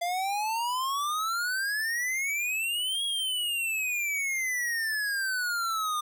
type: exponential two-way sweep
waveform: square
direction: up then down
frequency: 684 to 3322 to 1204 Hz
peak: -28 dBFS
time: 0.01-6.01 s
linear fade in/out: 10 ms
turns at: 3.04 s
effects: none